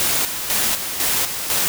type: noise with tremolo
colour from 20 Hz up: white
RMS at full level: -19 dBFS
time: 0-1.68 s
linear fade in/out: 0 ms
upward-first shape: square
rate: 2 Hz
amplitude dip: 55%
effects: none